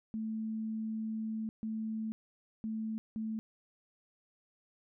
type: tone bursts at uneven times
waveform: sine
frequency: 220 Hz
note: A3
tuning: in tune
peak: -34 dBFS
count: 4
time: 0.14-1.49 / 1.63-2.12 / 2.64-2.98 / 3.16-3.39 s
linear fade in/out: 0 ms
effects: none